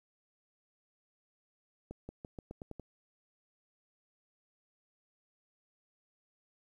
accelerating click train, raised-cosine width 2 ms, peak -30 dBFS, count 8, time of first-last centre 1.91-2.797 s, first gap 180 ms, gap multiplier 0.88, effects 11-bit

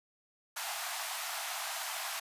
pink high-pass noise, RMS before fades -38 dBFS, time 0.56-2.2 s, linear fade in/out 10 ms, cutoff 650 Hz, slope 96 dB/octave, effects resampled to 32000 Hz

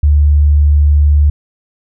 sine tone, 73.42 Hz, D2, in tune, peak -5 dBFS, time 0.03-1.3 s, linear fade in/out 5 ms, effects none

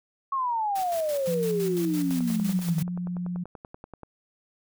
sine exponential sweep, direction down, 1108.7 to 151.4 Hz, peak -24 dBFS, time 0.32-2.83 s, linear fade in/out 5 ms
white noise with tremolo, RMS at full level -39 dBFS, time 0.75-2.83 s, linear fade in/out 10 ms, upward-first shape square, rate 5.9 Hz, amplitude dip 60%
sine tone with pitch glide, 173.5 to 177.35 Hz, F3 to F3, -11 to +27 cents, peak -28 dBFS, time 1.27-3.44 s, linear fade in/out 10 ms, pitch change +38 cents, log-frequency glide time 1.61-2.83 s
click train, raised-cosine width 1 ms, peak -27 dBFS, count 21, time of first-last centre 2.11-4.033 s, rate 10.4 Hz
effects none

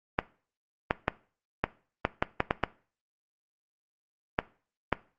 clicks, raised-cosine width 0.5 ms, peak -8 dBFS, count 11, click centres 0.189 / 0.909 / 1.081 / 1.64 / 2.051 / 2.225 / 2.404 / 2.509 / 2.637 / 4.389 / 4.927 s, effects noise-tail reverb RT60 0.4 s tail -19 dB re dry + Opus 32 kbps

